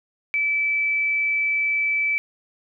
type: tone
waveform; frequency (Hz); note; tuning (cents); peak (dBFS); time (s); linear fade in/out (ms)
sine; 2311; D7; -28; -19; 0.34-2.18; 0
effects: none